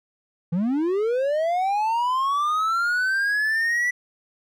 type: linear sweep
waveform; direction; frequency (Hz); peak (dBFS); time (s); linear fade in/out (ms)
triangle; up; 158.8 to 1975.5; -18; 0.52-3.91; 10
effects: none

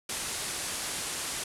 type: low-pass noise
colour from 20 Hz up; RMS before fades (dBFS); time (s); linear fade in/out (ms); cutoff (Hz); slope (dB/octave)
white; -35; 0.09-1.44; 5; 11000; 48
effects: none

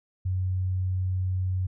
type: tone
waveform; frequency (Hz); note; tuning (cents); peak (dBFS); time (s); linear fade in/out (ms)
sine; 92.7; F#2; +4; -24; 0.25-1.67; 10
effects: none

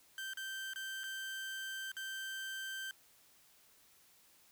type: tone with dropouts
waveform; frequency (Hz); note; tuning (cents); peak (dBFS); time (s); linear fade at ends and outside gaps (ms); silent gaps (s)
30% pulse; 1560; G6; -9; -38; 0.18-2.91; 1; 0.335-0.372 / 0.735-0.759 / 1.035-1.039 / 1.917-1.967
effects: white hiss -66 dBFS RMS until 4.51 s

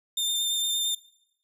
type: tone with vibrato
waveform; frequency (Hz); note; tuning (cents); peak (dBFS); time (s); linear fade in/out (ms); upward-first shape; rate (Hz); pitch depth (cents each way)
sawtooth; 3605; A7; +41; -22; 0.17-0.95; 5; sine; 8.7; 12
effects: noise-tail reverb RT60 0.8 s tail -21 dB re dry

